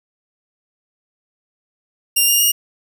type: tone with pitch steps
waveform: 5% pulse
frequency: 2794 / 2825 / 2856 Hz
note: F7 / F7 / F7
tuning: 0 / +19 / +38 cents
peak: -4 dBFS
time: 2.16-2.52 s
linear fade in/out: 10 ms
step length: 120 ms
effects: none